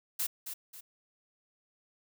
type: noise with echo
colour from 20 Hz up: blue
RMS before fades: -32 dBFS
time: 0.19-0.27 s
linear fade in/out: 10 ms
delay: 270 ms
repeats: 2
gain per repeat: -8 dB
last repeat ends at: 0.81 s
effects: none